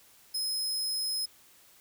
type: tone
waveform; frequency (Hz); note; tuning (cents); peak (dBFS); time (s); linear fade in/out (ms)
sawtooth; 5120; D#8; +49; -27; 0.34-1.26; 10
effects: white hiss -59 dBFS RMS until 1.8 s